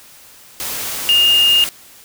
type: tone in noise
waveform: sine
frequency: 2832 Hz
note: F7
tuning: 23 cents sharp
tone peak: -9 dBFS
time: 1.09-1.64 s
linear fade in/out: 0 ms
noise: white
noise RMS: -24 dBFS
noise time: 0.6-1.69 s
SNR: +12 dB
effects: white hiss -43 dBFS RMS until 2.04 s